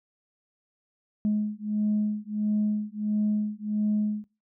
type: beating tone pair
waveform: sine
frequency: 210.1 / 211.6 Hz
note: G#3 / G#3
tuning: +20 / +33 cents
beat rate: 1.5 Hz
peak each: -26 dBFS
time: 1.25-4.24 s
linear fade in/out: 0 ms
effects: noise-tail reverb RT60 0.3 s tail -23 dB re dry + tanh soft clip ceiling -18 dBFS